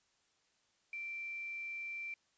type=tone with quantisation; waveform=sine; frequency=2349 Hz; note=D7; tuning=in tune; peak=-40 dBFS; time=0.93-2.14 s; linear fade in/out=2 ms; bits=10; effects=white hiss -75 dBFS RMS until 2.37 s + resampled to 16000 Hz